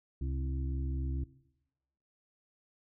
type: harmonic tone with a mistuned harmonic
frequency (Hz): 66.6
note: C2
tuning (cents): +31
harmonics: 1 / 2 / 4 / 5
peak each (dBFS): -33 / -39 / -45 / -47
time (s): 0.21-1.24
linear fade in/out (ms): 5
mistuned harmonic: 1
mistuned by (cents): +53
effects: noise-tail reverb RT60 0.9 s tail -18 dB re dry